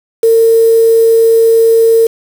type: tone with quantisation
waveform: sine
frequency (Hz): 454.3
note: A#4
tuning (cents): -45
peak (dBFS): -4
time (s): 0.23-2.07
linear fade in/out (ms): 5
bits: 4
effects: none